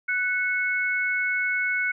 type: tone pair together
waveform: sine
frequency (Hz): 1488.4 / 2200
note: F#6 / C#7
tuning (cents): +10 / -14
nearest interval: perfect fifth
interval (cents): 676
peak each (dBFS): -25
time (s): 0.08-1.92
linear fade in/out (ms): 10
effects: none